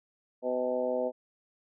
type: harmonic tone with a mistuned harmonic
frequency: 126 Hz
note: B2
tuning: 35 cents sharp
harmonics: 2 / 3 / 4 / 5 / 6 / 7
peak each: -37 / -38 / -30 / -32 / -44 / -44 dBFS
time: 0.42-1.12 s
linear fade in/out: 50 ms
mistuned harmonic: 6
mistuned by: +93 cents
effects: none